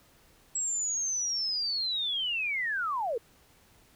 sine linear sweep, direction down, 7740 to 424 Hz, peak -28 dBFS, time 0.55-3.18 s, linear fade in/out 5 ms, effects pink hiss -61 dBFS RMS until 3.95 s

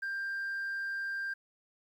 sine tone, 1588 Hz, G6, 22 cents sharp, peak -31 dBFS, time 0.02-1.34 s, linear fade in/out 10 ms, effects tanh soft clip ceiling -32 dBFS + 11-bit

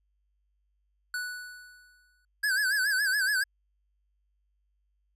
square tone with exponential decay, 1480 Hz, F#6, in tune, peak -30 dBFS, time 1.14-2.25 s, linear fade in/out 2 ms, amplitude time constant 240 ms
square tone with vibrato, 1600 Hz, G6, 35 cents sharp, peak -25 dBFS, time 2.43-3.44 s, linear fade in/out 10 ms, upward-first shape sine, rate 7.1 Hz, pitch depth 120 cents each way
effects added 50 Hz sine -70 dBFS peak until 5.15 s + resampled to 32000 Hz

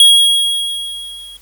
square tone with level ramp, 3302 Hz, G#7, 11 cents flat, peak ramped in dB -3 to -33 dBFS, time 0-1.37 s, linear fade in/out 2 ms, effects added 50 Hz sine -48 dBFS peak until 1.41 s + white hiss -48 dBFS RMS until 1.41 s

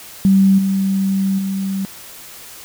sine tone with level steps, 193.6 Hz, G3, 21 cents flat, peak -8 / -14 / -18 dBFS, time 0.25-1.85 s, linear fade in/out 0 ms, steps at 0.58 / 1.38 s, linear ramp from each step 10 ms, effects white hiss -37 dBFS RMS until 2.64 s

